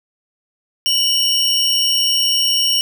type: tone pair together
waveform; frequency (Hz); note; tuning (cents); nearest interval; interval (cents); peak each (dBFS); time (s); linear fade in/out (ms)
square; 2960 / 5556; F#7 / F8; 0 / -10; major seventh; 1090; -17; 0.86-2.81; 0
effects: none